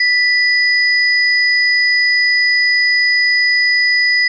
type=tone pair together; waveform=sine; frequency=1975.5 / 4972 Hz; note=B6 / D#8; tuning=0 / -2 cents; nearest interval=octave + major third; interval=1598 cents; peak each=-11 / -17 dBFS; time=0-4.28 s; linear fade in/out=5 ms; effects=none